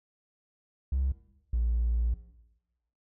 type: tone pair in turn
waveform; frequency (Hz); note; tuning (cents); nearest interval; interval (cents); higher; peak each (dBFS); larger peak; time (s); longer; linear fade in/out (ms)
triangle; 66.6 / 58.01; C2 / A#1; +31 / -8; major second; 239; first; -22 / -21; second; 0.92-1.12 / 1.53-2.14; second; 5
effects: noise-tail reverb RT60 1.0 s tail -18 dB re dry + tanh soft clip ceiling -21 dBFS

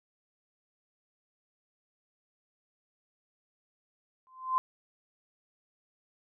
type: tone with exponential growth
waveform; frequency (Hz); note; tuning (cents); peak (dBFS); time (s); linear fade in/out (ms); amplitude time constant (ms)
sine; 1036; C6; -17; -21; 4.27-4.58; 0; 67
effects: none

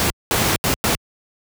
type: noise bursts at uneven times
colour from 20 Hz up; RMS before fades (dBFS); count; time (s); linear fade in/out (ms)
pink; -18; 4; 0-0.1 / 0.31-0.56 / 0.64-0.74 / 0.84-0.95; 0
effects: high-pass 60 Hz 12 dB/octave

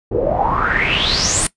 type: noise with low-pass filter sweep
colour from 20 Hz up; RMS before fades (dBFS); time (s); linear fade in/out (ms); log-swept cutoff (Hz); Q
pink; -17; 0.11-1.47; 5; 400 to 9500; 9.3
effects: noise-tail reverb RT60 0.1 s tail -18 dB re dry + resampled to 24000 Hz

